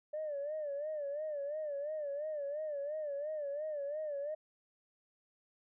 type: tone with vibrato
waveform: sine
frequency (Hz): 591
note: D5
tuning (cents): +11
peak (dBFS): -35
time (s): 0.13-4.35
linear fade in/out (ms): 10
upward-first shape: sine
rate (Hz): 2.9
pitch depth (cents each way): 100
effects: tanh soft clip ceiling -32 dBFS